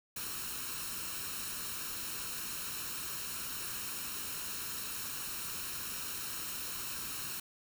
white noise with comb filter, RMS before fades -40 dBFS, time 0.16-7.4 s, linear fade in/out 5 ms, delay 0.73 ms, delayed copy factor +0.6, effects none

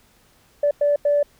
sine tone bursts at uneven times, 581 Hz, D5, 19 cents flat, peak -14 dBFS, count 3, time 0.63-0.71 / 0.81-0.96 / 1.05-1.23 s, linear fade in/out 5 ms, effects tanh soft clip ceiling -10 dBFS + pink hiss -57 dBFS RMS until 1.39 s

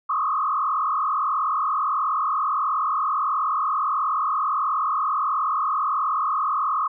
sine tone with frequency modulation, 1174.7 Hz, D6, in tune, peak -20 dBFS, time 0.09-6.88 s, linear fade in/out 10 ms, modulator 41.5 Hz, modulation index 2.6, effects none

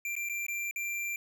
square tone with dropouts, 2365 Hz, D7, 12 cents sharp, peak -33 dBFS, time 0.05-1.16 s, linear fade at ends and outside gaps 2 ms, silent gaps 0.154-0.164 / 0.289-0.296 / 0.466-0.483 / 0.711-0.76 s, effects none

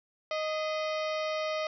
harmonic tone with a mistuned harmonic, 622.3 Hz, D#5, in tune, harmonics 1 / 2 / 3 / 4 / 5 / 6 / 7 / 8 / 9, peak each -31 / -37 / -41 / -43 / -45 / -47 / -48 / -49 / -50 dBFS, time 0.31-1.67 s, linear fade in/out 2 ms, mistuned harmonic 3, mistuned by +150 cents, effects none

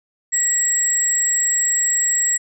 sine tone pair together, 1931 / 7664 Hz, B6 / A#8, -39 / +47 cents, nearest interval 2 octaves, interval 2386 cents, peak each -23 / -15 dBFS, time 0.32-2.38 s, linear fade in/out 20 ms, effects tanh soft clip ceiling -11 dBFS

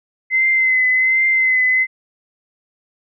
sine tone with vibrato, 2053 Hz, C7, 33 cents flat, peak -12 dBFS, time 0.3-1.87 s, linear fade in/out 50 ms, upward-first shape triangle, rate 1.3 Hz, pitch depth 35 cents each way, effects none

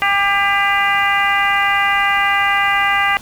harmonic tone with a mistuned harmonic, 400 Hz, G4, 35 cents sharp, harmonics 2 / 3 / 4 / 5 / 6 / 7, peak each -19 / -19 / -21 / -17 / -23 / -23 dBFS, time 0.02-3.17 s, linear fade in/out 0 ms, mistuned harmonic 3, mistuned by -17 cents, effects pink hiss -38 dBFS RMS until 3.21 s

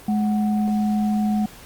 sine tone pair together, 211.4 / 741 Hz, G#3 / F#5, +31 / +2 cents, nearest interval octave + minor seventh, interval 2171 cents, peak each -18 / -29 dBFS, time 0.08-1.46 s, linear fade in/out 5 ms, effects pink hiss -44 dBFS RMS until 1.65 s + Opus 32 kbps

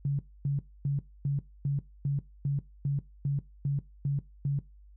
sine tone bursts, 140.7 Hz, C#3, 26 cents sharp, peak -25 dBFS, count 12, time 0.05-4.59 s, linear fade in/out 2 ms, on 140 ms, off 260 ms, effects noise-tail reverb RT60 0.2 s tail -18 dB re dry + added 50 Hz sine -51 dBFS peak until 4.96 s

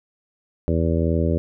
harmonic tone, 82.41 Hz, E2, in tune, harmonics 1 / 2 / 3 / 4 / 5 / 6 / 7, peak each -21 / -24 / -26 / -27 / -28 / -29 / -29 dBFS, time 0.68-1.38 s, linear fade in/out 0 ms, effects none

